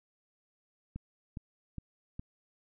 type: click train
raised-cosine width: 5 ms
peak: -27 dBFS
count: 4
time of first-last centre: 0.96-2.195 s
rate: 2.43 Hz
effects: none